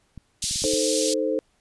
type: clicks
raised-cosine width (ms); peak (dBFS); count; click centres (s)
5; -26; 7; 0.177 / 0.441 / 0.511 / 0.559 / 0.621 / 0.652 / 0.736
type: band-pass noise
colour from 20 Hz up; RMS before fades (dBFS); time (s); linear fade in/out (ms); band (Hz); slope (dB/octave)
pink; -27; 0.42-1.14; 5; 3900 to 10000; 24
type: chord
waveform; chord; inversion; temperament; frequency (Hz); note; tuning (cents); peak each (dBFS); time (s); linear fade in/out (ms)
sine; A diminished; second; equal; 311.1 / 440 / 523.3; Eb4 / A4 / C5; 0 / 0 / 0; -27 / -26 / -25; 0.64-1.39; 0
effects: pink hiss -66 dBFS RMS until 1.6 s + resampled to 24000 Hz